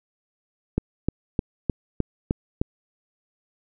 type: click train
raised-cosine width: 3 ms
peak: -8 dBFS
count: 7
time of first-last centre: 0.78-2.615 s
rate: 3.27 Hz
effects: none